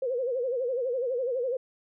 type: tone with vibrato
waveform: sine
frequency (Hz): 502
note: B4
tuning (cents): +28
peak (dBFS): -26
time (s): 0.02-1.57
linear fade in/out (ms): 5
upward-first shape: sine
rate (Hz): 12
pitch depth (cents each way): 120
effects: none